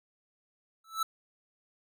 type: tone with exponential growth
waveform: square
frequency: 1316 Hz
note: E6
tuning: 3 cents flat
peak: -25 dBFS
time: 0.84-1.03 s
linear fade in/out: 5 ms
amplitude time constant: 41 ms
effects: none